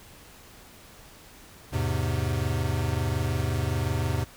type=chord; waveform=square; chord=E augmented; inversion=none; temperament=equal with one note detuned; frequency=82.41 / 103.83 / 129.38 Hz; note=E2 / G#2 / B#2; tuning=0 / 0 / -19 cents; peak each=-30 dBFS; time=1.72-4.25 s; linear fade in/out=20 ms; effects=pink hiss -50 dBFS RMS until 4.36 s